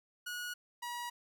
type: tone pair in turn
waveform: sawtooth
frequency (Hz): 1455 / 961.6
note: F#6 / B5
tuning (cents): -29 / -46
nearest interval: perfect fifth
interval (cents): 717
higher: first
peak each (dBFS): -35 / -35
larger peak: neither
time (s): 0.26-0.54 / 0.82-1.1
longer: neither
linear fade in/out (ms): 10
effects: none